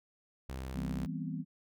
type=tone; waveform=sawtooth; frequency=65.41 Hz; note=C2; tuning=in tune; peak=-35 dBFS; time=0.49-1.06 s; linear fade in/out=0 ms
type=chord; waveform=sine; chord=C major seventh; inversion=first; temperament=just; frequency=163.52 / 196.22 / 245.3 / 261.6 Hz; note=E3 / G3 / B3 / C4; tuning=-14 / +2 / -12 / 0 cents; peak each=-38 / -42 / -42 / -42 dBFS; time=0.73-1.45 s; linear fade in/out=50 ms
effects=none